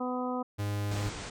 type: harmonic tone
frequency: 250.8 Hz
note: B3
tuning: 27 cents sharp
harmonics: 1 / 2 / 3 / 4 / 5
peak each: -33 / -36 / -38 / -39 / -40 dBFS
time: 0-0.43 s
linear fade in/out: 10 ms
type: tone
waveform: 45% pulse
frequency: 102.5 Hz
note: G#2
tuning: 22 cents flat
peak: -30 dBFS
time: 0.58-1.1 s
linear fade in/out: 20 ms
type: low-pass noise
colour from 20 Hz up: pink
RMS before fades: -40 dBFS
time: 0.91-1.3 s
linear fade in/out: 5 ms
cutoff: 8800 Hz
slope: 96 dB/octave
effects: none